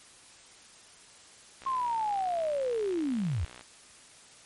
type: click train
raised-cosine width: 0.3 ms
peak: -30 dBFS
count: 123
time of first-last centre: 1.62-3.61 s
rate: 61.3 Hz
type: linear sweep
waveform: sine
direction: down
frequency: 1077 to 66.8 Hz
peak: -27 dBFS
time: 1.66-3.45 s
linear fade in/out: 5 ms
effects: white hiss -54 dBFS RMS until 4.45 s + MP3 48 kbps